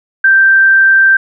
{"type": "tone", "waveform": "sine", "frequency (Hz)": 1568, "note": "G6", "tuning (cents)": 0, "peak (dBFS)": -4, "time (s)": [0.24, 1.17], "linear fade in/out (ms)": 5, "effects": []}